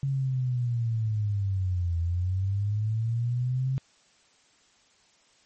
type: linear two-way sweep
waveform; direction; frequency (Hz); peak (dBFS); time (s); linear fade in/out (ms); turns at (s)
sine; down then up; 138.59 to 83.5 to 134.1; -24; 0.03-3.78; 0; 1.99
effects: white hiss -62 dBFS RMS until 5.45 s + MP3 32 kbps